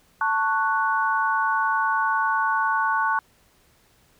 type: chord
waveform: sine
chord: F# minor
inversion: first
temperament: just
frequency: 888 / 1110 / 1480 Hz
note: A5 / C#6 / F#6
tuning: +16 / +2 / 0 cents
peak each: -24 / -24 / -24 dBFS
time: 0.21-3.19 s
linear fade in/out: 2 ms
effects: pink hiss -60 dBFS RMS until 4.19 s